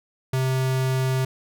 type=tone; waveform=square; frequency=130.81 Hz; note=C3; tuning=in tune; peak=-21 dBFS; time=0.33-1.25 s; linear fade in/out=5 ms; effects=none